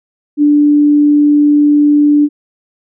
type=tone; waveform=sine; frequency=293.7 Hz; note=D4; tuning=in tune; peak=-5 dBFS; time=0.37-2.29 s; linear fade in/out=50 ms; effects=none